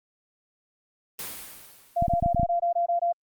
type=noise with exponential decay; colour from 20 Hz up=white; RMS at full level=-33 dBFS; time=1.19-2.44 s; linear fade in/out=1 ms; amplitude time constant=270 ms
type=tone bursts; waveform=sine; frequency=690 Hz; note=F5; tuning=21 cents flat; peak=-21 dBFS; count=9; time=1.96-3.126 s; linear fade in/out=10 ms; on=110 ms; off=22 ms
type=clicks; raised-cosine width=5 ms; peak=-14 dBFS; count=8; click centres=2.024 / 2.082 / 2.137 / 2.226 / 2.261 / 2.347 / 2.397 / 2.432 s
effects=Opus 32 kbps